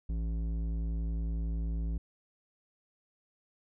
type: tone with low-pass filter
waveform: square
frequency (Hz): 55.6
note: A1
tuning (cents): +19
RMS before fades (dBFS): -33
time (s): 0.09-1.98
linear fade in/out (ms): 5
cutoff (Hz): 230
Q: 0.77
effects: none